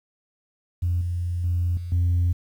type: tone with level steps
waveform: sine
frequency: 87.5 Hz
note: F2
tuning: 4 cents sharp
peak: -19 / -23 / -19 / -29 / -16 dBFS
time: 0.82-2.33 s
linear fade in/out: 10 ms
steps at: 1.01 / 1.44 / 1.77 / 1.92 s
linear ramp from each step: 2 ms
effects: tanh soft clip ceiling -16 dBFS + 9-bit